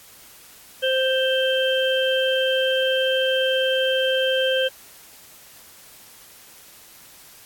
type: harmonic tone with a mistuned harmonic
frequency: 523.3 Hz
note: C5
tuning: in tune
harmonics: 1 / 3 / 5 / 6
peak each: -20 / -26 / -32 / -24 dBFS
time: 0.82-4.69 s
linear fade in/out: 20 ms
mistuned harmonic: 5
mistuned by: +28 cents
effects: white hiss -47 dBFS RMS until 7.45 s + AAC 64 kbps